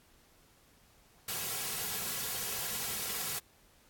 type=noise with comb filter; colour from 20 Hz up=white; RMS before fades=-36 dBFS; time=1.28-3.39 s; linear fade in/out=5 ms; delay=3.3 ms; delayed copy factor=-0.6; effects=pink hiss -64 dBFS RMS until 3.89 s + AAC 64 kbps